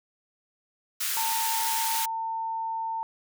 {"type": "high-pass noise", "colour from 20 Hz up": "white", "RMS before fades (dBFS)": -29, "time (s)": [1, 2.06], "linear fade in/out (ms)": 10, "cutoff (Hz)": 1200, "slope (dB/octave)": 24}
{"type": "tone", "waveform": "sine", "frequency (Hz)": 900, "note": "A5", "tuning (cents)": 39, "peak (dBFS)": -28, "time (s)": [1.17, 3.03], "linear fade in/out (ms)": 0}
{"effects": []}